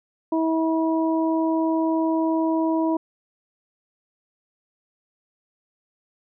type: harmonic tone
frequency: 323 Hz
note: E4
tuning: 35 cents flat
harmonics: 1 / 2 / 3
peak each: -20 / -27 / -28 dBFS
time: 0.32-2.97 s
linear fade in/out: 5 ms
effects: none